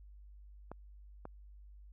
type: clicks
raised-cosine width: 1 ms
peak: -30 dBFS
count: 2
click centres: 0.716 / 1.254 s
effects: added 50 Hz sine -52 dBFS peak until 1.92 s